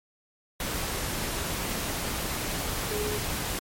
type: tone in noise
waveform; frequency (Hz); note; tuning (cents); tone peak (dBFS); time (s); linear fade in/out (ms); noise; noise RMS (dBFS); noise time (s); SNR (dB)
sine; 420.1; G#4; +20; -30; 2.91-3.18; 2; pink; -31; 0.6-3.59; -2
effects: MP3 64 kbps